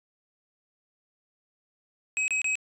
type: tone bursts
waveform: square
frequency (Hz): 2544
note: D#7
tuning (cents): +38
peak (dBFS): -25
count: 3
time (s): 2.17-2.554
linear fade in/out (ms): 0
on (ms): 110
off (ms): 27
effects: resampled to 24000 Hz